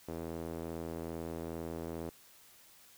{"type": "tone with band-pass filter", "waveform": "sawtooth", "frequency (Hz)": 82.41, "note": "E2", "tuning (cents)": 0, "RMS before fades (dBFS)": -41, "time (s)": [0.08, 2.1], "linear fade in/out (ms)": 5, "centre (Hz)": 420, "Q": 1.2, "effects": ["white hiss -60 dBFS RMS until 2.97 s"]}